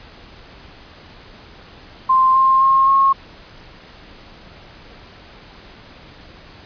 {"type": "tone with pitch steps", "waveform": "sine", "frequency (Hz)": [1046.5, 1059.3, 1072.2, 1085.3], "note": ["C6", "C6", "C6", "C#6"], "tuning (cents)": [0, 21, 42, -37], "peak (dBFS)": -10, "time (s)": [2.09, 3.13], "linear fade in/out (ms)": 10, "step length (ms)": 260, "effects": ["pink hiss -42 dBFS RMS until 6.65 s", "resampled to 11025 Hz"]}